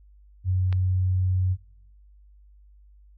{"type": "tone", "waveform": "sine", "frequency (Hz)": 92.5, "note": "F#2", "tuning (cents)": 0, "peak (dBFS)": -20, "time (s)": [0.44, 1.57], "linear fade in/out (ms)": 50}
{"type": "click", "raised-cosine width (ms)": 0.3, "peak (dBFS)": -21, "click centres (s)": 0.727}
{"effects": ["noise-tail reverb RT60 0.8 s tail -24 dB re dry", "added 50 Hz sine -50 dBFS peak until 3.17 s"]}